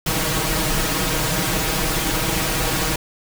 pink noise with comb filter, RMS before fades -21 dBFS, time 0.06-2.96 s, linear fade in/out 5 ms, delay 6.3 ms, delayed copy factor +0.95, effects none

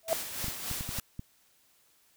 sine tone with exponential growth, 654 Hz, E5, 14 cents flat, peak -20 dBFS, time 0.03-0.13 s, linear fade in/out 0 ms, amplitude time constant 20 ms
white noise with tremolo, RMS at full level -35 dBFS, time 0.08-1 s, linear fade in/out 2 ms, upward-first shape sine, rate 3.5 Hz, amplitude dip 50%
clicks, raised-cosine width 5 ms, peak -25 dBFS, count 7, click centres 0.443 / 0.483 / 0.713 / 0.809 / 0.891 / 0.987 / 1.194 s
effects white hiss -66 dBFS RMS until 2.16 s

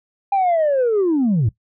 sine linear sweep, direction down, 808 to 95.5 Hz, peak -12 dBFS, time 0.32-1.49 s, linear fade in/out 5 ms, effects noise-tail reverb RT60 0.1 s tail -17 dB re dry + tanh soft clip ceiling -12 dBFS

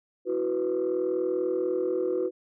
sine chord, E suspended second, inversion none, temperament equal, 329.6 / 370 / 493.9 Hz, E4 / F#4 / B4, 0 / 0 / 0 cents, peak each -31 / -26 / -28 dBFS, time 0.25-2.31 s, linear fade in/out 50 ms, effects tanh soft clip ceiling -19 dBFS

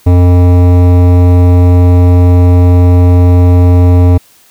sine tone with hard clipping, 88.9 Hz, F2, 31 cents sharp, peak -4 dBFS, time 0.06-4.18 s, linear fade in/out 10 ms, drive 15 dB, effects white hiss -44 dBFS RMS until 4.5 s

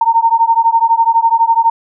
sine beating tone pair, 910 / 922 Hz, A#5 / A#5, -42 / -19 cents, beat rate 12 Hz, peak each -11 dBFS, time 0.01-1.7 s, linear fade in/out 5 ms, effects none

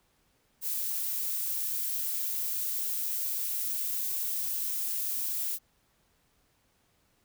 violet noise, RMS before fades -32 dBFS, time 0.61-5.59 s, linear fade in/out 50 ms, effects pink hiss -70 dBFS RMS until 7.24 s

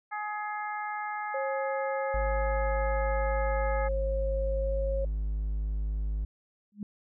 harmonic tone, 420.5 Hz, G#4, 22 cents sharp, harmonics 2 / 3 / 4 / 5, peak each -34 / -38 / -40 / -42 dBFS, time 0.11-3.89 s, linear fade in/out 20 ms
sine tone with pitch glide, 539 to 543.1 Hz, C#5 to C#5, -49 to -36 cents, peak -30 dBFS, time 1.34-5.05 s, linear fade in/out 5 ms, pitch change +13 cents, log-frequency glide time 4.61-4.72 s
triangle tone, 51.91 Hz, G#1, in tune, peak -26 dBFS, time 2.14-6.25 s, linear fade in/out 5 ms
sine tone with exponential growth, 206.2 Hz, G#3, 12 cents flat, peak -29 dBFS, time 6.72-6.83 s, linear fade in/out 2 ms, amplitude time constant 23 ms
effects none

